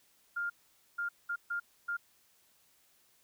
sine tone bursts at uneven times, 1404 Hz, F6, 9 cents sharp, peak -32 dBFS, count 5, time 0.36-0.5 / 0.98-1.09 / 1.29-1.36 / 1.5-1.6 / 1.88-1.97 s, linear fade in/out 10 ms, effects white hiss -68 dBFS RMS until 3.23 s

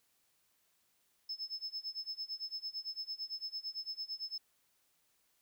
sine tone with tremolo, 5230 Hz, E8, 15 cents flat, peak -35 dBFS, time 1.29-4.38 s, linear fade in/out 5 ms, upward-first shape sine, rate 8.9 Hz, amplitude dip 95%, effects tanh soft clip ceiling -33 dBFS + white hiss -75 dBFS RMS until 5.41 s

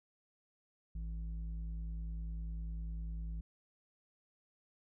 square tone with low-pass filter, 55 Hz, A1, in tune, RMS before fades -41 dBFS, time 0.95-3.41 s, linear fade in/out 5 ms, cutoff 120 Hz, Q 8.5, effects none

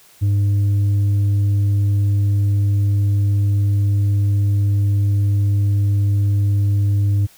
sine tone with tanh clipping, 100.9 Hz, G#2, 49 cents flat, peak -14 dBFS, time 0.21-7.27 s, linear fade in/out 20 ms, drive 3 dB, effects white hiss -49 dBFS RMS until 7.37 s

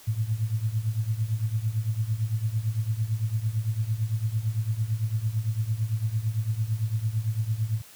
sine tone with tremolo, 110 Hz, A2, in tune, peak -20 dBFS, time 0.07-7.82 s, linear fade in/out 10 ms, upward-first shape triangle, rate 8.9 Hz, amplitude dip 90%, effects white hiss -50 dBFS RMS until 7.95 s

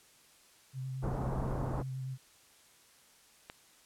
sine tone with vibrato, 131.2 Hz, C3, 5 cents sharp, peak -36 dBFS, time 0.73-2.18 s, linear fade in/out 50 ms, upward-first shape sine, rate 9 Hz, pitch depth 20 cents each way
pink low-pass noise, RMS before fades -36 dBFS, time 1.02-1.83 s, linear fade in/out 20 ms, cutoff 1100 Hz, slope 24 dB/octave
click, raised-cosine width 0.3 ms, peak -27 dBFS, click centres 3.499 s
effects white hiss -62 dBFS RMS until 3.85 s + low-pass 11000 Hz 12 dB/octave

